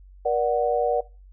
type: chord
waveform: sine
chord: Bb augmented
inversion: none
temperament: equal with one note detuned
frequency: 477.1 / 587.3 / 740 Hz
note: Bb4 / D5 / F#5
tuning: +40 / 0 / 0 cents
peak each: -24 dBFS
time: 0.25-1.01 s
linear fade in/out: 10 ms
effects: noise-tail reverb RT60 0.3 s tail -20 dB re dry + added 47 Hz sine -45 dBFS peak until 1.32 s